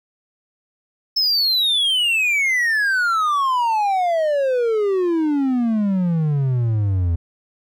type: exponential sweep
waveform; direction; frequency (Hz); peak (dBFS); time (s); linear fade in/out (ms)
triangle; down; 5290 to 82; -14; 1.16-7.16; 10
effects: none